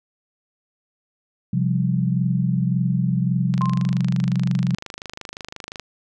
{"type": "chord", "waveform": "sine", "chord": "C suspended fourth", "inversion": "none", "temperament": "just", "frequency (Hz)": [130.81, 174.42, 196.22], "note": ["C3", "F3", "G3"], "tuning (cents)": [0, -2, 2], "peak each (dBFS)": [-21, -21, -25], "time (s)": [1.53, 4.75], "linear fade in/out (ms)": 5}
{"type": "click train", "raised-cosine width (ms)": 0.2, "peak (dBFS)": -16, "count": 59, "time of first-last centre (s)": [3.54, 5.797], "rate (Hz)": 25.7}
{"type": "tone with exponential decay", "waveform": "sine", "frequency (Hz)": 1052, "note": "C6", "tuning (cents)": 9, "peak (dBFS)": -20, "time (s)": [3.61, 4.02], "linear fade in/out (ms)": 0, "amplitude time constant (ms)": 89}
{"effects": []}